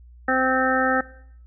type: harmonic tone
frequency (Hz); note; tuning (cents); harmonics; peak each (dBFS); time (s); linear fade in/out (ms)
260; C4; -11; 1 / 2 / 3 / 5 / 6 / 7; -25 / -25 / -25 / -25 / -25 / -25; 0.28-1.01; 5
effects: noise-tail reverb RT60 0.7 s tail -20 dB re dry + added 60 Hz sine -44 dBFS peak until 1.46 s